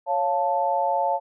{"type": "chord", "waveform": "sine", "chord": "Db augmented", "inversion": "none", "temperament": "equal", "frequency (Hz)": [554.4, 698.5, 880], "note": ["Db5", "F5", "A5"], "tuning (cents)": [0, 0, 0], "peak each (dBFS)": [-26, -25, -23], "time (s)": [0.06, 1.2], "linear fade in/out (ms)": 50, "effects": []}